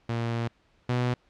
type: tone pair in turn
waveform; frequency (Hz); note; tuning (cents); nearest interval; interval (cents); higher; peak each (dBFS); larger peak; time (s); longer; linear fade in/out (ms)
sawtooth; 116.54 / 123.44; A#2 / B2; 0 / 0; minor second; 100; second; -23 / -20; second; 0.09-0.48 / 0.89-1.14; first; 5
effects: pink hiss -65 dBFS RMS until 1.29 s + low-pass 4000 Hz 12 dB/octave

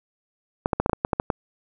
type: clicks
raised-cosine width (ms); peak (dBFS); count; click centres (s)
1; -6; 10; 0.659 / 0.732 / 0.8 / 0.861 / 0.896 / 0.932 / 1.049 / 1.132 / 1.199 / 1.302
effects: none

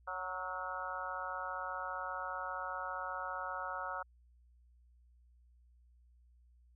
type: harmonic tone with a mistuned harmonic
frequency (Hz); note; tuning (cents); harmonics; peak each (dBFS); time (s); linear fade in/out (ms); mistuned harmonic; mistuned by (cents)
185; F#3; 0; 3 / 4 / 5 / 6 / 7 / 8; -47 / -46 / -45 / -47 / -42 / -45; 0.07-4.03; 10; 8; -44
effects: added 60 Hz sine -62 dBFS peak until 6.75 s

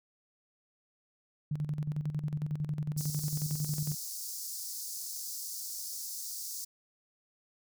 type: tone with tremolo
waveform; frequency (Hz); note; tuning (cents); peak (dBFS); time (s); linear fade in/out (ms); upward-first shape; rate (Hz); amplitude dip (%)
sine; 149.9; D3; +36; -29; 1.51-3.95; 5; square; 11; 65
type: high-pass noise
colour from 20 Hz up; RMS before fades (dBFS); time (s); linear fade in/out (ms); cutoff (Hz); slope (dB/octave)
pink; -40; 2.97-6.65; 10; 4800; 48
effects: none

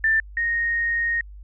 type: tone pair in turn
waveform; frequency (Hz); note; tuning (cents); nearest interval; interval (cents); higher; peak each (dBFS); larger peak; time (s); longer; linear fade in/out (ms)
sine; 1779 / 1861.3; A6 / A#6; +19 / -3; minor second; 78; second; -16 / -20; first; 0.04-0.2 / 0.37-1.21; second; 2
effects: added 50 Hz sine -38 dBFS peak until 1.43 s

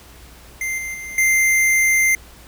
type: tone with level steps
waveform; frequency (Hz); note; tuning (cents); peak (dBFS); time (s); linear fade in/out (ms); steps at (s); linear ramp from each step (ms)
square; 2089; C7; -3; -22 / -26 / -30 / -14; 0.61-2.15; 2; 0.78 / 0.94 / 1.18; 2
effects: added 60 Hz sine -45 dBFS peak until 2.47 s + pink hiss -45 dBFS RMS until 2.47 s

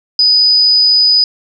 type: tone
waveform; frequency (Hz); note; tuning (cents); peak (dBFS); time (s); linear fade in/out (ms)
sine; 4978; D#8; 0; -6; 0.19-1.24; 2
effects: none

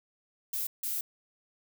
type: noise bursts at uneven times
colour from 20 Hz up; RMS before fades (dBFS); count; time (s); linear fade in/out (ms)
violet; -33; 2; 0.53-0.67 / 0.83-1.01; 5
effects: none

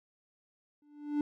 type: tone with exponential growth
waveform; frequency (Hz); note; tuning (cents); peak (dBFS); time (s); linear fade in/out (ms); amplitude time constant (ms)
triangle; 294.1; D4; +3; -23; 0.82-1.21; 2; 84
effects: none

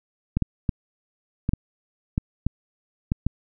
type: clicks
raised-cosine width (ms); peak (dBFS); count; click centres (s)
5; -9; 9; 0.37 / 0.423 / 0.692 / 1.491 / 1.535 / 2.179 / 2.466 / 3.119 / 3.266
effects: none

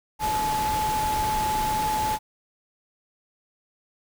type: tone in noise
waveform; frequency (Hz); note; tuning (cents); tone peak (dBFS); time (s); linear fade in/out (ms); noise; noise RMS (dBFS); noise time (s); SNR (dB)
sine; 860; A5; -40; -23; 0.19-2.19; 50; pink; -31; 0.19-2.19; +5
effects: none

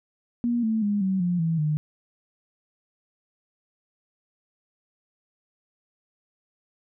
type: tone with pitch steps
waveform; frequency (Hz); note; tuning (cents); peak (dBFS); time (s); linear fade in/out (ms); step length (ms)
sine; 238.3 / 221.1 / 205.1 / 190.23 / 176.47 / 163.71 / 151.86; A#3 / A3 / G#3 / F#3 / F3 / E3 / D#3; +38 / +9 / -21 / +48 / +18 / -12 / -42; -21; 0.44-1.77; 0; 190
effects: none

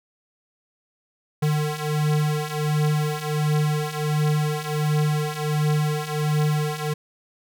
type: beating tone pair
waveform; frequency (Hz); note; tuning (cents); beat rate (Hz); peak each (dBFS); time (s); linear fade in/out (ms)
square; 150.1 / 151.5; D3 / D#3; +38 / -46; 1.4; -26 / -23; 1.42-6.94; 10
effects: none

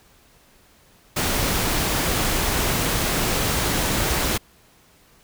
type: noise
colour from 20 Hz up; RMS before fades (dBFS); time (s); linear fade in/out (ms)
pink; -22; 1.16-4.38; 10
effects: pink hiss -55 dBFS RMS until 5.23 s

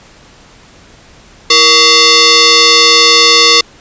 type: tone with frequency modulation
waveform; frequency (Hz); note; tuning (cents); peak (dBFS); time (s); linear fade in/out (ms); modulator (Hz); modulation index
sine; 470; A#4; +14; -3; 1.5-3.61; 5; 800; 6.7
effects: pink hiss -40 dBFS RMS until 3.8 s + resampled to 16000 Hz

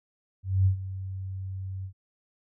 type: tone with ADSR envelope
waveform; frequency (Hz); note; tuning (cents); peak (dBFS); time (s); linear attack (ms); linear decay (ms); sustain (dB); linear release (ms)
sine; 95.1; F#2; +48; -17; 0.43-1.93; 230; 100; -15; 87
effects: none

